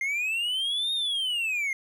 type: linear two-way sweep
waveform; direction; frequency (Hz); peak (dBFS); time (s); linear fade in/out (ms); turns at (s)
triangle; up then down; 2093 to 3723 to 2093; -24; 0.01-1.73; 2; 0.93
effects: none